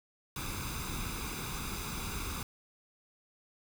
pink noise with comb filter, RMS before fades -38 dBFS, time 0.36-2.43 s, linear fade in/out 2 ms, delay 0.81 ms, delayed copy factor +0.7, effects none

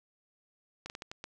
slowing click train, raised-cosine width 0.2 ms, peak -24 dBFS, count 6, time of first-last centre 0.86-1.241 s, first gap 39 ms, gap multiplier 1.34, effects none

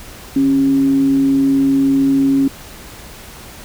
sine tone with frequency modulation, 273 Hz, C#4, 26 cents flat, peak -10 dBFS, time 0.36-2.48 s, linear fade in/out 5 ms, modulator 120 Hz, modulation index 0.21, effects added 60 Hz sine -44 dBFS peak until 3.64 s + pink hiss -36 dBFS RMS until 3.64 s

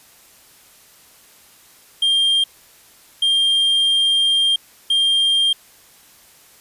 triangle tone bursts at uneven times, 3198 Hz, G7, 34 cents sharp, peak -12 dBFS, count 3, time 2.02-2.44 / 3.22-4.56 / 4.9-5.53 s, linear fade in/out 5 ms, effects white hiss -49 dBFS RMS until 6.6 s + resampled to 32000 Hz

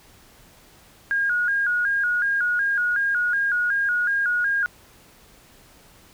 sine tone with vibrato, 1532 Hz, G6, 40 cents flat, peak -19 dBFS, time 1.11-4.66 s, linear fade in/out 0 ms, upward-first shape square, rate 2.7 Hz, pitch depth 98 cents each way, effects pink hiss -52 dBFS RMS until 6.13 s

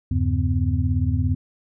sine tone cluster, 81 / 98.4 / 138.1 / 254.2 Hz, E2 / G2 / C#3 / C4, -30 / +7 / -6 / -50 cents, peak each -22 / -22 / -27 / -27 dBFS, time 0.11-1.35 s, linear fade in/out 5 ms, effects none

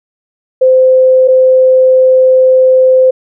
sine tone pair in turn, 517 / 517 Hz, C5 / C5, -21 / -21 cents, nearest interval unison, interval 0 cents, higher neither, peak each -3 dBFS, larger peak neither, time 0.61-1.28 / 1.28-3.11 s, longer second, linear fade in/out 10 ms, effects none

